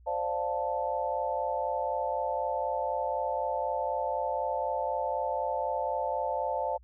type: chord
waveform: sine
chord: D minor seventh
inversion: third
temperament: equal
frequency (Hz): 523.3 / 587.3 / 698.5 / 880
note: C5 / D5 / F5 / A5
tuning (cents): 0 / 0 / 0 / 0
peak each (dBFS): -34 / -34 / -35 / -32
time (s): 0.06-6.78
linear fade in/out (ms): 20
effects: added 60 Hz sine -53 dBFS peak until 6.83 s